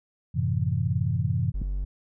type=chord; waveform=sine; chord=F# half-diminished seventh; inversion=none; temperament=equal; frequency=92.5 / 110 / 130.81 / 164.81 Hz; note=F#2 / A2 / C3 / E3; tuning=0 / 0 / 0 / 0 cents; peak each=-28 / -28 / -27 / -30 dBFS; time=0.34-1.52 s; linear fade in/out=20 ms
type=tone; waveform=triangle; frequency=47.69 Hz; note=G1; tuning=47 cents flat; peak=-24 dBFS; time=1.54-1.85 s; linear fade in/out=10 ms
type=click; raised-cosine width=5 ms; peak=-19 dBFS; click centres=1.617 s
effects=none